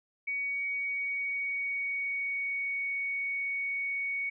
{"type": "tone with pitch glide", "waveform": "sine", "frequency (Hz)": [2250, 2231], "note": ["C#7", "C#7"], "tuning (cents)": [25, 11], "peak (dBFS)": -30, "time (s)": [0.27, 4.3], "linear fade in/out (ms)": 10, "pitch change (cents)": -14, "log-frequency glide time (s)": [0.42, 2.9], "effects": []}